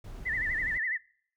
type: noise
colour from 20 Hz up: brown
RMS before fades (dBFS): -42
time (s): 0.04-0.78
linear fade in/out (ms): 5
type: tone with vibrato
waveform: sine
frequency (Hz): 1887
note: A#6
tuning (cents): +21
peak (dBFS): -28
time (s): 0.25-0.98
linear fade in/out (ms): 20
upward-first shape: sine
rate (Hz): 12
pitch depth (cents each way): 140
effects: noise-tail reverb RT60 0.6 s tail -24 dB re dry